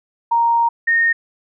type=tone pair in turn; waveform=sine; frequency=932.3 / 1843.2 Hz; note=A#5 / A#6; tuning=0 / -20 cents; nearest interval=octave; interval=1180 cents; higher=second; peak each=-12 dBFS; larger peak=neither; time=0.31-0.69 / 0.87-1.13 s; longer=first; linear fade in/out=10 ms; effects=none